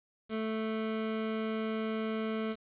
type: tone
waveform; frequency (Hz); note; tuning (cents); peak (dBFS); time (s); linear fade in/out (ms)
25% pulse; 220; A3; 0; -28; 0.29-2.56; 50
effects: resampled to 8000 Hz + 9-bit